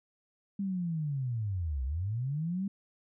sine linear two-way sweep, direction down then up, 201.8 to 61.74 to 201.8 Hz, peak -30 dBFS, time 0.59-2.68 s, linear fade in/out 5 ms, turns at 1.84 s, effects none

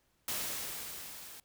white noise with level ramp, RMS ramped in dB -35 to -50 dBFS, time 0.28-1.4 s, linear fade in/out 2 ms, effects pink hiss -74 dBFS RMS until 1.44 s

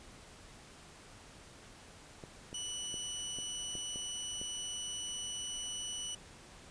clicks, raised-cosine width 2 ms, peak -33 dBFS, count 7, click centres 2.238 / 2.529 / 2.942 / 3.387 / 3.753 / 3.959 / 4.415 s
20% pulse tone, 2960 Hz, F#7, in tune, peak -33 dBFS, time 2.54-6.15 s, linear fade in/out 5 ms
effects pink hiss -55 dBFS RMS until 6.7 s + resampled to 22050 Hz

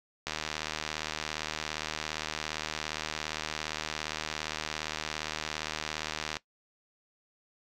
click train, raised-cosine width 0.2 ms, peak -15 dBFS, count 473, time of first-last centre 0.27-6.368 s, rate 77.4 Hz, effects noise-tail reverb RT60 0.1 s tail -18 dB re dry

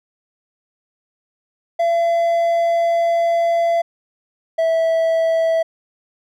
triangle tone pair in turn, 677 / 654.7 Hz, E5 / E5, +46 / -12 cents, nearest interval minor second, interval 58 cents, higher first, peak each -12 dBFS, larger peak neither, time 1.79-3.82 / 4.58-5.63 s, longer first, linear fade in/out 10 ms, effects none

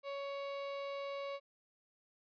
35% pulse tone, 558 Hz, C#5, 11 cents sharp, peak -38 dBFS, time 0.03-1.4 s, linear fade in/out 50 ms, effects resampled to 11025 Hz

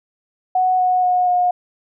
sine tone with pitch steps, 740 / 732.8 / 725.6 / 718.5 Hz, F#5 / F#5 / F#5 / F5, 0 / -17 / -34 / +49 cents, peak -13 dBFS, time 0.55-1.51 s, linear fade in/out 5 ms, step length 240 ms, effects none

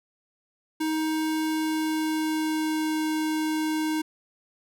square tone with pitch glide, 314.3 to 311.9 Hz, D#4 to D#4, +18 to +4 cents, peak -25 dBFS, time 0.8-4.02 s, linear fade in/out 10 ms, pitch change -14 cents, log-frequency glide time 1.5-3.04 s, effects none

